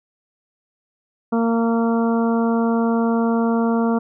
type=harmonic tone; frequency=230 Hz; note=A#3; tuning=23 cents flat; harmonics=1 / 2 / 3 / 4 / 5 / 6; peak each=-17 / -23 / -27 / -29 / -31 / -33 dBFS; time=1.32-3.99 s; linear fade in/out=10 ms; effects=none